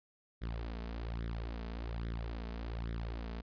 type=tone with flanger; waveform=sawtooth; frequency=57 Hz; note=A#1; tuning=38 cents flat; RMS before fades=-40 dBFS; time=0.41-3.42 s; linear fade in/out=20 ms; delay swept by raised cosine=0.54 to 4.64 ms; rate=1.2 Hz; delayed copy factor=+0.7; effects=resampled to 11025 Hz